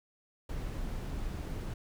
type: noise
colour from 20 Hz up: brown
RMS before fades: -37 dBFS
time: 0.49-1.74 s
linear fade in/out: 5 ms
effects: none